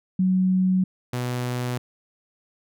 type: tone pair in turn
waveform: sine / sawtooth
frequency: 186 / 123.75 Hz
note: F#3 / B2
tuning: +9 / +4 cents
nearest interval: perfect fifth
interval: 705 cents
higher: first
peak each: -17 / -21 dBFS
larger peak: first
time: 0.19-0.84 / 1.13-1.78 s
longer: neither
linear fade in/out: 5 ms
effects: none